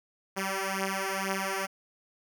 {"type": "beating tone pair", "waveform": "5% pulse", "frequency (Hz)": [192.1, 194.2], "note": ["G3", "G3"], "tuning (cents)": [-35, -16], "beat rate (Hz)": 2.1, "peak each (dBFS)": -21, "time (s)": [0.36, 1.67], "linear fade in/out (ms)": 20, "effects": []}